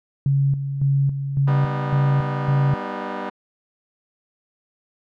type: tone with tremolo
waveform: sine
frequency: 138.59 Hz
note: C#3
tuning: in tune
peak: -15 dBFS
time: 0.26-2.74 s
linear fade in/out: 2 ms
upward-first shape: square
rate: 1.8 Hz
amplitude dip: 60%
type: chord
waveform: 10% pulse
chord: G augmented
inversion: none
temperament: just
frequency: 196 / 245 / 306.2 Hz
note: G3 / B3 / D#4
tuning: 0 / -14 / -28 cents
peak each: -22 / -22 / -24 dBFS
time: 1.47-3.3 s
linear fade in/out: 10 ms
effects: low-pass 2000 Hz 12 dB/octave